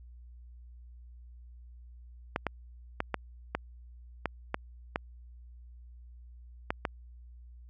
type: clicks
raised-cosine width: 0.5 ms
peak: -14 dBFS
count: 10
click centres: 2.361 / 2.467 / 3.004 / 3.143 / 3.55 / 4.257 / 4.544 / 4.959 / 6.705 / 6.852 s
effects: added 60 Hz sine -48 dBFS peak until 7.69 s